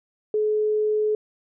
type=tone; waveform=sine; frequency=426.6 Hz; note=G#4; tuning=46 cents sharp; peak=-19 dBFS; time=0.34-1.15 s; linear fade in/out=2 ms; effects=none